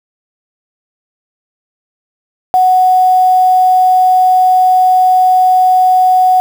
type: tone with quantisation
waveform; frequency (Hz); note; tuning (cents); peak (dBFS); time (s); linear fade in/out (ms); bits
sine; 740; F#5; 0; -5; 2.54-6.4; 0; 5
effects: none